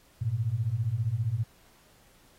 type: beating tone pair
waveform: sine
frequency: 103.83 / 118.83 Hz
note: G#2 / A#2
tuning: 0 / +34 cents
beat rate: 15 Hz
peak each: -30 / -28 dBFS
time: 0.21-1.44 s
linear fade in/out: 10 ms
effects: pink hiss -61 dBFS RMS until 2.38 s + AAC 48 kbps

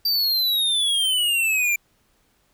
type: exponential sweep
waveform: square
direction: down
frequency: 4700 to 2349 Hz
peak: -19 dBFS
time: 0.05-1.76 s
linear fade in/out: 5 ms
effects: pink hiss -64 dBFS RMS until 2.53 s

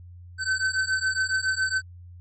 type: beating tone pair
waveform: square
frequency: 1528 / 1535.2 Hz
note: G6 / G6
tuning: -45 / -37 cents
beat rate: 7.2 Hz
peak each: -27 dBFS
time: 0.38-1.82 s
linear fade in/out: 50 ms
effects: added 88 Hz sine -42 dBFS peak until 2.2 s + resampled to 22050 Hz

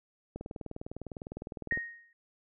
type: click train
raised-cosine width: 2 ms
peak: -26 dBFS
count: 29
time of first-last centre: 0.36-1.774 s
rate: 19.8 Hz
type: tone with exponential decay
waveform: sine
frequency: 1864.7 Hz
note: A#6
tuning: in tune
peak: -26 dBFS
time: 1.71-2.13 s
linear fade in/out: 2 ms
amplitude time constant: 90 ms
effects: none

